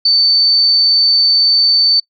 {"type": "tone", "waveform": "sine", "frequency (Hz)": 4541, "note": "C#8", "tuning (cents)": 41, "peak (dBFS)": -8, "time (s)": [0.05, 2], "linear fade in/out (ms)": 5, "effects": ["noise-tail reverb RT60 0.1 s tail -25 dB re dry"]}